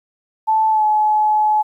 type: tone with pitch glide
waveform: sine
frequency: 876 to 853 Hz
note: A5 to G#5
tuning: -8 to +46 cents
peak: -12 dBFS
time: 0.47-1.63 s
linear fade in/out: 20 ms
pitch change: -46 cents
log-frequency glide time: 0.7-0.84 s
effects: 9-bit